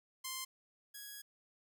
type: tone pair in turn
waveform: 5% pulse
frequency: 1046.5 / 1661.2 Hz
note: C6 / G#6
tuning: 0 / 0 cents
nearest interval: minor sixth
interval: 800 cents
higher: second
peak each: -28 / -36 dBFS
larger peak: first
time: 0.24-0.45 / 0.94-1.22 s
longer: second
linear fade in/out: 10 ms
effects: none